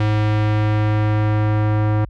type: tone with low-pass filter sweep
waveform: square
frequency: 106.5 Hz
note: G#2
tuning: 44 cents sharp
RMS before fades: -17 dBFS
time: 0-2.05 s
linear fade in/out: 5 ms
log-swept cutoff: 3200 to 1400 Hz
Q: 0.88
effects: added 50 Hz sine -34 dBFS peak until 2.09 s